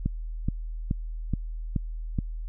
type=click train; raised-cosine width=5 ms; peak=-13 dBFS; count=6; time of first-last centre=0.06-2.188 s; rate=2.35 Hz; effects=added 40 Hz sine -31 dBFS peak until 2.48 s